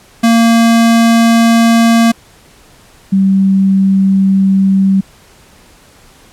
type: tone pair in turn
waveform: square / sine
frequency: 230 / 193.15 Hz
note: A#3 / G3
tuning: -23 / -25 cents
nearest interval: minor third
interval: 302 cents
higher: first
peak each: -6 dBFS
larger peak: neither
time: 0.23-2.12 / 3.12-5.01 s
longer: neither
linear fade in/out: 10 ms
effects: pink hiss -43 dBFS RMS until 6.32 s + low-pass 12000 Hz 12 dB/octave